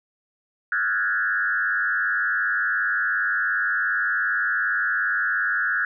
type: tone with frequency modulation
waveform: sine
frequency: 1557 Hz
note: G6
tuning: 12 cents flat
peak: -20 dBFS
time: 0.72-5.85 s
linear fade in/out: 2 ms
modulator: 97.3 Hz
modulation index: 1.8
effects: none